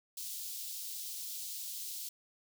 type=high-pass noise; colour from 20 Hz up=white; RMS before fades=-42 dBFS; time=0.17-2.09 s; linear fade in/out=5 ms; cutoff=3500 Hz; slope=24 dB/octave; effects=none